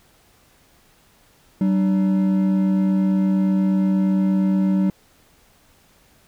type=tone pair together; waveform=triangle; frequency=191.1 / 299.6 Hz; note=G3 / D4; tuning=-44 / +35 cents; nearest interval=minor sixth; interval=779 cents; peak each=-14 / -23 dBFS; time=1.61-4.9 s; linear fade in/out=2 ms; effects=pink hiss -56 dBFS RMS until 6.27 s